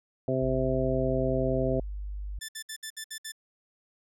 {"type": "harmonic tone", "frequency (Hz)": 130.7, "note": "C3", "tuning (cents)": -1, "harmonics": [1, 2, 3, 4, 5], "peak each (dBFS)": [-31, -31, -31, -31, -31], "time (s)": [0.28, 1.8], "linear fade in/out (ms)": 2}
{"type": "tone", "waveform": "sine", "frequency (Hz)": 50, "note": "G1", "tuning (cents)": 35, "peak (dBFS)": -33, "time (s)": [0.42, 2.39], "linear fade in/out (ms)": 5}
{"type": "tone bursts", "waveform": "10% pulse", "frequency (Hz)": 1760, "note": "A6", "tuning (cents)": 0, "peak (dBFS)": -27, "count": 7, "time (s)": [2.41, 3.321], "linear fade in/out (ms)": 10, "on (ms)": 77, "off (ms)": 62}
{"effects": []}